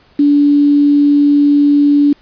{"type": "tone with quantisation", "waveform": "sine", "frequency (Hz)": 288.7, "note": "D4", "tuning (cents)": -30, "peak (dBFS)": -6, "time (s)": [0.19, 2.13], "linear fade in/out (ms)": 5, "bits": 5, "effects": ["pink hiss -49 dBFS RMS until 2.21 s", "resampled to 11025 Hz"]}